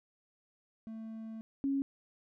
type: tone pair in turn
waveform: triangle / sine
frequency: 222.4 / 275 Hz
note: A3 / C#4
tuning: +19 / -14 cents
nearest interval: major third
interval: 367 cents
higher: second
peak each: -39 / -29 dBFS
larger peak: second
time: 0.87-1.41 / 1.64-1.82 s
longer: first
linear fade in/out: 0 ms
effects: none